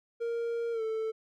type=tone with pitch glide; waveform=triangle; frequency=466.2 to 442.1 Hz; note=A#4 to A4; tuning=0 to +8 cents; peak=-28 dBFS; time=0.2-1.12 s; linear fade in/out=20 ms; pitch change=-92 cents; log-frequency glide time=0.72-0.82 s; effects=none